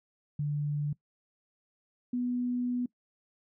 sine tone pair in turn, 146.83 / 246.2 Hz, D3 / B3, 0 / -5 cents, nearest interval major sixth, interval 895 cents, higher second, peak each -28 dBFS, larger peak neither, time 0.39-0.93 / 2.13-2.86 s, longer second, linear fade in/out 5 ms, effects noise-tail reverb RT60 0.1 s tail -21 dB re dry

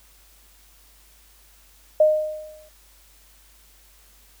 sine tone with exponential decay, 616 Hz, D#5, 17 cents flat, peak -10 dBFS, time 2-2.69 s, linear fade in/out 5 ms, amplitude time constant 150 ms, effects added 50 Hz sine -55 dBFS peak until 4.4 s + white hiss -55 dBFS RMS until 4.4 s

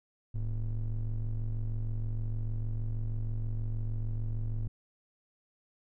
triangle ring-modulated tone, 66.1 Hz, C2, 18 cents sharp, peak -25 dBFS, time 0.34-4.68 s, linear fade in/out 10 ms, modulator 42.9 Hz, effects none

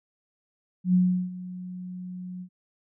sine tone with ADSR envelope, 181.7 Hz, F#3, 31 cents flat, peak -16 dBFS, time 0.84-2.49 s, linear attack 100 ms, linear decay 360 ms, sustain -18 dB, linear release 77 ms, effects none

